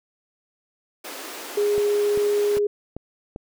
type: high-pass noise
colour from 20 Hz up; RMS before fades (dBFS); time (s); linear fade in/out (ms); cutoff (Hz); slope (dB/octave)
pink; -36; 1.04-2.59; 10; 270; 48
type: tone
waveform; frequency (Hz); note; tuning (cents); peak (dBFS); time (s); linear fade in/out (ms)
sine; 412.4; G#4; -12; -18; 1.57-2.67; 5
type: click train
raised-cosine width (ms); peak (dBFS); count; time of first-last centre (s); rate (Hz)
2; -20; 5; 1.78-3.361; 2.53
effects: none